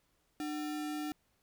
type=tone with sample-and-hold; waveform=sine; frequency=300.9 Hz; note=D4; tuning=42 cents sharp; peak=-35 dBFS; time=0.4-1.12 s; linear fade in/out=0 ms; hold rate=1050 Hz; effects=pink hiss -75 dBFS RMS until 1.42 s

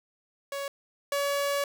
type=tone pair in turn; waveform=sawtooth; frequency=559 / 566.1 Hz; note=C#5 / C#5; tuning=+14 / +36 cents; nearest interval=unison; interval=22 cents; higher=second; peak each=-28 / -22 dBFS; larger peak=second; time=0.52-0.68 / 1.12-1.64 s; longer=second; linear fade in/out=2 ms; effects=none

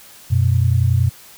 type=tone pair together; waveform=sine; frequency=91.8 / 122.54 Hz; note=F#2 / B2; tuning=-13 / -13 cents; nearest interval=perfect fourth; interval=500 cents; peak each=-15 dBFS; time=0.3-1.1 s; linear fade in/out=20 ms; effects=white hiss -43 dBFS RMS until 1.37 s

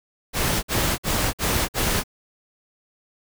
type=noise bursts; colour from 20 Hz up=pink; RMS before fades=-22 dBFS; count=5; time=0.33-2.038 s; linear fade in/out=50 ms; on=300 ms; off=52 ms; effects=none

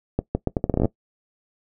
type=accelerating click train; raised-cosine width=2 ms; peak=-7 dBFS; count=13; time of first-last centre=0.19-0.855 s; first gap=160 ms; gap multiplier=0.77; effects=noise-tail reverb RT60 0.1 s tail -19 dB re dry

